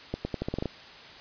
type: accelerating click train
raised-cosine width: 2 ms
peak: -16 dBFS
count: 9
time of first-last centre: 0.14-0.657 s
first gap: 110 ms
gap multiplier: 0.84
effects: white hiss -47 dBFS RMS until 1.2 s + resampled to 11025 Hz